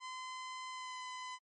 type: tone with pitch glide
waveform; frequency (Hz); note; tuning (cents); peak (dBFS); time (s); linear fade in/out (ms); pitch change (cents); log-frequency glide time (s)
sawtooth; 1026 to 1011.9; C6 to B5; -34 to +42; -39; 0-1.39; 50; -24; 0.7-0.99
effects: MP3 32 kbps